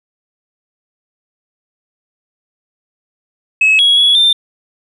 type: tone with pitch steps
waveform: sine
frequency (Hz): 2576 / 3325 / 3367 / 3584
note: E7 / G#7 / G#7 / A7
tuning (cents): -41 / +1 / +23 / +31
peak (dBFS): -5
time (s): 3.61-4.33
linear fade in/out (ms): 5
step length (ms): 180
effects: tanh soft clip ceiling -4 dBFS